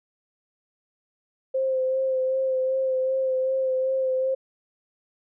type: tone with vibrato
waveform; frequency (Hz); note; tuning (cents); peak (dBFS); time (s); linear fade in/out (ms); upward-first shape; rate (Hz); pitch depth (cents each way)
sine; 523.3; C5; 0; -21; 1.54-4.35; 10; sine; 2.6; 21
effects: none